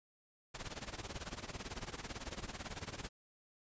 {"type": "noise with tremolo", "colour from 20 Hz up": "pink", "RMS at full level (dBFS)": -42, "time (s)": [0.54, 3.09], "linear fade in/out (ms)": 10, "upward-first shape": "sine", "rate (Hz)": 18, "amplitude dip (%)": 85, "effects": ["resampled to 16000 Hz"]}